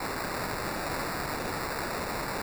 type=noise with sample-and-hold; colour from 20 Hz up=white; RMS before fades=-33 dBFS; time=0-2.42 s; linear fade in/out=5 ms; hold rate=3150 Hz; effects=none